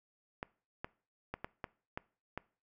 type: clicks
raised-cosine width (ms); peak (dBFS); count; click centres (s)
0.5; -23; 7; 0.429 / 0.845 / 1.34 / 1.445 / 1.642 / 1.975 / 2.376
effects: noise-tail reverb RT60 0.4 s tail -22 dB re dry